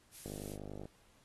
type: noise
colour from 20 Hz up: blue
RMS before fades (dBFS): -50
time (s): 0.11-0.58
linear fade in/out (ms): 50
type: click train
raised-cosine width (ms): 2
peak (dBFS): -32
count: 31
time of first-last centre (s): 0.26-0.855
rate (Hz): 50.4
effects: pink hiss -68 dBFS RMS until 1.24 s + AAC 32 kbps